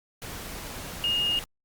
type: tone in noise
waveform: sine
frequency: 2847 Hz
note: F7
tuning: 33 cents sharp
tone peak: -23 dBFS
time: 1.04-1.39 s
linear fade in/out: 0 ms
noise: pink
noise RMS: -38 dBFS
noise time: 0.22-1.44 s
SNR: +12 dB
effects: Opus 48 kbps

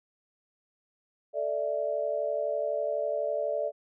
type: chord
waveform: sine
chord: A suspended fourth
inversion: none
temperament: equal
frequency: 440 / 587.3 / 659.3 Hz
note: A4 / D5 / E5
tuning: 0 / 0 / 0 cents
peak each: -35 / -29 / -33 dBFS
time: 1.33-3.72 s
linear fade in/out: 50 ms
effects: none

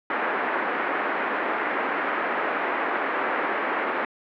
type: band-pass noise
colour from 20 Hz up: white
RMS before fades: -26 dBFS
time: 0.1-4.05 s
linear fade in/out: 2 ms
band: 270 to 1900 Hz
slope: 24 dB/octave
effects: low-pass 3000 Hz 12 dB/octave

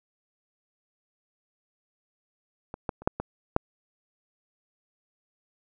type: clicks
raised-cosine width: 1 ms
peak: -22 / -14 / -30 / -7 / -16 / -6 dBFS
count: 6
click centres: 2.741 / 2.892 / 3.02 / 3.075 / 3.2 / 3.564 s
effects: none

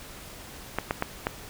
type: clicks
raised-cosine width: 0.5 ms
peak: -10 dBFS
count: 4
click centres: 0.786 / 0.909 / 1.024 / 1.269 s
effects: pink hiss -44 dBFS RMS until 1.49 s

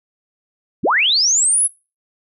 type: linear sweep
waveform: sine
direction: up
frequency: 89.4 to 11020 Hz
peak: -12 dBFS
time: 0.83-1.68 s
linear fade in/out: 20 ms
effects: noise-tail reverb RT60 0.3 s tail -22 dB re dry

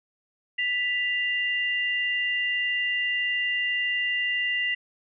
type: tone pair together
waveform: sine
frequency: 1975.7 / 2794 Hz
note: B6 / F7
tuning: 0 / 0 cents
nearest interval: tritone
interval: 600 cents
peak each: -25 / -28 dBFS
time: 0.58-4.75 s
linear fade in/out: 10 ms
effects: none

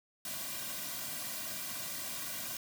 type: noise with comb filter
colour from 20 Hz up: white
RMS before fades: -40 dBFS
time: 0.25-2.57 s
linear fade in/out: 2 ms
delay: 2.3 ms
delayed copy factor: -1
effects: none

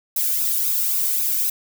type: noise with flanger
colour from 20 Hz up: violet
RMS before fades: -21 dBFS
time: 0.16-1.5 s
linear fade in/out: 5 ms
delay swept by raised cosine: 0.78 to 1.38 ms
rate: 3.8 Hz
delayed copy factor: +0.65
effects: none

